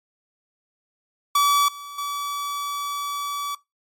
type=tone with level steps; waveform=45% pulse; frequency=1147 Hz; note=D6; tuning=41 cents flat; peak=-15 / -34 / -25 dBFS; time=1.35-3.55 s; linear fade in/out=5 ms; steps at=1.68 / 1.98 s; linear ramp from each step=5 ms; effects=noise-tail reverb RT60 0.2 s tail -21 dB re dry + MP3 64 kbps